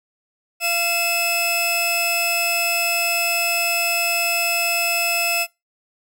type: tone pair together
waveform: sawtooth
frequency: 689.4 / 2610 Hz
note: F5 / E7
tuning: -23 / -18 cents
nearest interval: octave + major seventh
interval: 2305 cents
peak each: -21 / -16 dBFS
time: 0.6-5.47 s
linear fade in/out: 50 ms
effects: noise-tail reverb RT60 0.2 s tail -19 dB re dry